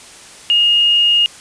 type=tone; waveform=sine; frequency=2851 Hz; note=F7; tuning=35 cents sharp; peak=-9 dBFS; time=0.5-1.26 s; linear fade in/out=0 ms; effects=white hiss -38 dBFS RMS until 1.4 s + resampled to 22050 Hz